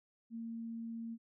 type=tone; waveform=sine; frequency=229 Hz; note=A#3; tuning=31 cents flat; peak=-40 dBFS; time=0.3-1.18 s; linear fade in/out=50 ms; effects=none